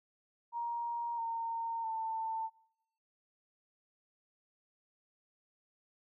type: tone with pitch steps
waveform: sine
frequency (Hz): 941 / 916.9 / 893.3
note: A#5 / A#5 / A5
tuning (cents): +16 / -29 / +26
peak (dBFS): -34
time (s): 0.52-2.5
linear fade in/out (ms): 50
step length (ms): 660
effects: noise-tail reverb RT60 0.8 s tail -21 dB re dry